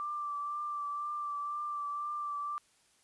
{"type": "tone with vibrato", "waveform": "sine", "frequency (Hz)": 1174.7, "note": "D6", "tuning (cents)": 0, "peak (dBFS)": -34, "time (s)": [0, 2.58], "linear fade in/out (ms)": 0, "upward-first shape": "triangle", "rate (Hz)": 2, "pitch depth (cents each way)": 26, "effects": ["white hiss -68 dBFS RMS until 3.03 s", "resampled to 24000 Hz"]}